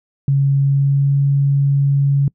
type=tone with pitch glide; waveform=sine; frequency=138.59 to 139.88 Hz; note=C#3 to C#3; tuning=0 to +16 cents; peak=-11 dBFS; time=0.28-2.28 s; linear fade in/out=2 ms; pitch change=+16 cents; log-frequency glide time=0.58-1.18 s; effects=noise-tail reverb RT60 0.1 s tail -25 dB re dry